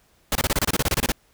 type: noise bursts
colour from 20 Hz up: pink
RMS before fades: -21 dBFS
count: 14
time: 0.32-1.12 s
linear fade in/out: 2 ms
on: 33 ms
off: 26 ms
effects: pink hiss -61 dBFS RMS until 1.33 s